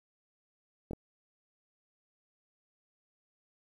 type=clicks; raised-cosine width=2 ms; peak=-25 dBFS; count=2; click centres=0.91 / 0.933 s; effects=10-bit